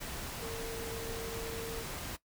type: tone in noise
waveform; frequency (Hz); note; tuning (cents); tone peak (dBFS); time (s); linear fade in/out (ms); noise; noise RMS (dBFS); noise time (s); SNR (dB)
sine; 455.8; A#4; -39; -39; 0.41-1.84; 20; pink; -41; 0-2.17; -1
effects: noise-tail reverb RT60 0.1 s tail -17 dB re dry